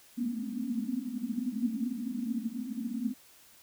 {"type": "band-pass noise", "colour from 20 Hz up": "pink", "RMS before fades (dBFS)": -34, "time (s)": [0.17, 3.14], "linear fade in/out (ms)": 10, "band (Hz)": [220, 260], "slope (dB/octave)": 96, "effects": ["white hiss -58 dBFS RMS until 3.62 s"]}